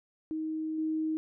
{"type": "tone with level steps", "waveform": "sine", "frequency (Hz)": 314.8, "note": "D#4", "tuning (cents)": 20, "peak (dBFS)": [-31, -28], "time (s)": [0.31, 1.17], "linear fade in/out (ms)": 0, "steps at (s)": 0.78, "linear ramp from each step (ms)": 5, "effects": []}